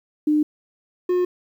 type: tone pair in turn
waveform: sine / triangle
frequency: 301.6 / 359.8 Hz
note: D4 / F#4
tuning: +46 / -48 cents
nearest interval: minor third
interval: 306 cents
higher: second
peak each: -15 dBFS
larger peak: neither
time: 0.27-0.43 / 1.09-1.25 s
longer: neither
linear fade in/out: 5 ms
effects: 9-bit